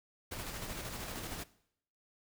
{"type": "noise with tremolo", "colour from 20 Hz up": "pink", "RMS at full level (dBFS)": -41, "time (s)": [0.31, 1.44], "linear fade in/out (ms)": 10, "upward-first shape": "square", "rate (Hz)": 13, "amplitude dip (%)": 30, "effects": ["noise-tail reverb RT60 0.7 s tail -19 dB re dry"]}